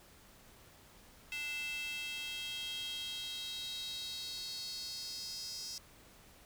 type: tone with high-pass filter sweep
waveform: square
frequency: 293.7 Hz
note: D4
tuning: in tune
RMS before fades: -42 dBFS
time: 1.32-5.78 s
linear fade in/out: 0 ms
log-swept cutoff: 2500 to 5300 Hz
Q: 5.9
effects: pink hiss -60 dBFS RMS until 6.45 s